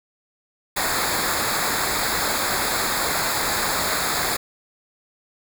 pink noise with comb filter, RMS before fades -23 dBFS, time 0.76-4.37 s, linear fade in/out 10 ms, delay 0.34 ms, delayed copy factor -0.8, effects none

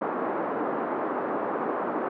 pink band-pass noise, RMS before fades -29 dBFS, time 0.01-2.09 s, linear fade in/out 10 ms, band 260 to 1300 Hz, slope 24 dB/octave, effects none

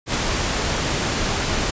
pink noise with ADSR envelope, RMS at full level -20 dBFS, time 0.06-1.71 s, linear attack 86 ms, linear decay 3 ms, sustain -2 dB, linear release 11 ms, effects resampled to 16000 Hz

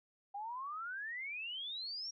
sine exponential sweep, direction up, 786 to 5690 Hz, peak -40 dBFS, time 0.34-2.11 s, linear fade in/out 10 ms, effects none

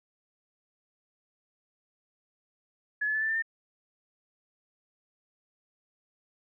sine tone with pitch steps, 1701 / 1721.8 / 1742.8 / 1764 / 1785.6 / 1807.4 Hz, G#6 / A6 / A6 / A6 / A6 / A6, +41 / -38 / -17 / +4 / +25 / +46 cents, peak -26 dBFS, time 3.01-3.424 s, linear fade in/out 10 ms, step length 69 ms, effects none

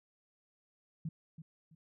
sine tone with echo, 160 Hz, D#3, 49 cents sharp, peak -35 dBFS, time 1.05-1.09 s, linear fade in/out 5 ms, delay 330 ms, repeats 2, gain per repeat -11 dB, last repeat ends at 1.75 s, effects none

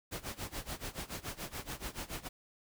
pink noise with tremolo, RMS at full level -39 dBFS, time 0.11-2.29 s, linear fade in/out 20 ms, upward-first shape sine, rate 7 Hz, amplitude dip 90%, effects none

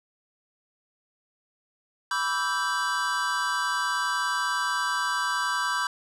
square chord, E minor seventh, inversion second, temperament equal with one note detuned, 987.8 / 1148.5 / 1318.5 / 1568 Hz, B5 / D6 / E6 / G6, 0 / -39 / 0 / 0 cents, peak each -31 / -32 / -34 / -29 dBFS, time 2.11-5.87 s, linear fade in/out 2 ms, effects low-pass 9000 Hz 12 dB/octave

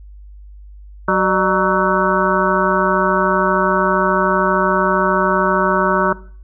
harmonic tone with a mistuned harmonic, 187 Hz, F#3, 19 cents sharp, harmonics 1 / 2 / 3 / 5 / 6 / 7 / 8, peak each -20 / -20 / -20 / -20 / -20 / -20 / -20 dBFS, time 1.08-6.13 s, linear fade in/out 5 ms, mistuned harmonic 3, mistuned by +110 cents, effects noise-tail reverb RT60 0.5 s tail -19 dB re dry + added 50 Hz sine -35 dBFS peak until 6.43 s

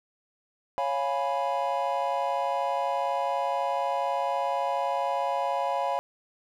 triangle chord, C# dominant seventh, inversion none, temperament equal, 554.4 / 698.5 / 830.6 / 987.8 Hz, C#5 / E#5 / G#5 / B5, 0 / 0 / 0 / 0 cents, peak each -29 dBFS, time 0.78-5.99 s, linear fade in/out 0 ms, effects none

